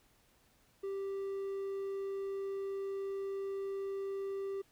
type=tone; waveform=triangle; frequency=392 Hz; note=G4; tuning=in tune; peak=-34 dBFS; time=0.83-4.62 s; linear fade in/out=10 ms; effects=pink hiss -69 dBFS RMS until 4.71 s